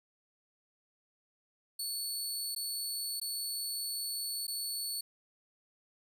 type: tone with dropouts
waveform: 20% pulse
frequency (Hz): 4435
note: C#8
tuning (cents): 0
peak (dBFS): -29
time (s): 1.79-5.01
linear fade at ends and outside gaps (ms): 5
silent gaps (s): 2.55-2.561 / 3.2-3.214 / 4.469-4.479
effects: none